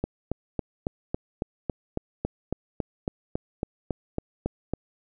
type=click train; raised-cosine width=2 ms; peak=-13 dBFS; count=18; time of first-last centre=0.04-4.736 s; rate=3.62 Hz; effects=none